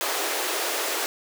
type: high-pass noise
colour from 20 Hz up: pink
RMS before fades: -27 dBFS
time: 0.01-1.06 s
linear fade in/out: 0 ms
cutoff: 340 Hz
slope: 48 dB/octave
effects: none